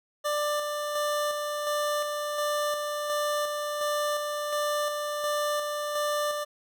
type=tone with tremolo; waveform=25% pulse; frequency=592 Hz; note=D5; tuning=14 cents sharp; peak=-22 dBFS; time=0.24-6.45 s; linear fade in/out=20 ms; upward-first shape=square; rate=1.4 Hz; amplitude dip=35%; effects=none